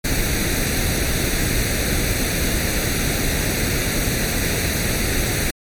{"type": "noise with comb filter", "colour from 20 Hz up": "pink", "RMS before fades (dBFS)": -20, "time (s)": [0.04, 5.51], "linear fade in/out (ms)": 10, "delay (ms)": 0.48, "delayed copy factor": 0.7, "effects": ["MP3 64 kbps"]}